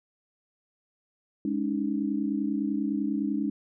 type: chord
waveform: sine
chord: Ab suspended fourth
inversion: none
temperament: equal with one note detuned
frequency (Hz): 207.7 / 281.1 / 311.1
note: Ab3 / Db4 / Eb4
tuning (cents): 0 / +24 / 0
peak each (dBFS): -30 / -29 / -31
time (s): 1.45-3.5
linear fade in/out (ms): 2
effects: none